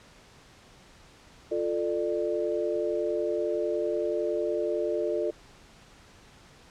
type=chord; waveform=sine; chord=D minor; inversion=first; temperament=equal with one note detuned; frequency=349.2 / 440 / 596.2 Hz; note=F4 / A4 / D5; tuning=0 / 0 / +26 cents; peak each=-30 dBFS; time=1.51-5.31 s; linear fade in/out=10 ms; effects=pink hiss -54 dBFS RMS until 6.7 s + low-pass 7000 Hz 12 dB/octave